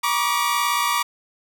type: tone cluster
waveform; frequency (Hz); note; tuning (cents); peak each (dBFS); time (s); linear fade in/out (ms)
sawtooth; 958 / 1129 / 1187; A#5 / C#6 / D6; +47 / +31 / +18; -20; 0.03-1.03; 10
effects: none